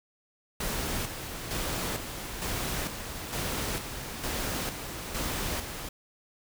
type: noise with tremolo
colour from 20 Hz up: pink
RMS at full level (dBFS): -32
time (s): 0.6-5.89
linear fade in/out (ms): 5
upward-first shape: square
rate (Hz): 1.1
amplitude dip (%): 50
effects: none